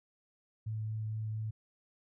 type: tone with vibrato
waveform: sine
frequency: 109 Hz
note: A2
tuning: 16 cents flat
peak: -34 dBFS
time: 0.66-1.51 s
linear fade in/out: 10 ms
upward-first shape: triangle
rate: 4.3 Hz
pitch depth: 10 cents each way
effects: none